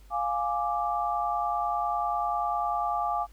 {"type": "chord", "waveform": "sine", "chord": "D diminished", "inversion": "first", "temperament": "equal with one note detuned", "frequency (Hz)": [700.5, 830.6, 1174.7], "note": ["F5", "Ab5", "D6"], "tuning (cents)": [5, 0, 0], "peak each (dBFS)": -30, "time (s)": [0.1, 3.27], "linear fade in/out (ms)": 50, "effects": ["added 50 Hz sine -49 dBFS peak until 3.32 s", "pink hiss -62 dBFS RMS until 3.32 s"]}